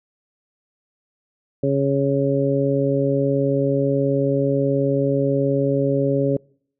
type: harmonic tone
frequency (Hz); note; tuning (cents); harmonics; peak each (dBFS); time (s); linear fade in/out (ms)
138.59; C#3; 0; 1 / 2 / 3 / 4; -22 / -22 / -22 / -22; 1.63-6.37; 5
effects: noise-tail reverb RT60 0.6 s tail -26 dB re dry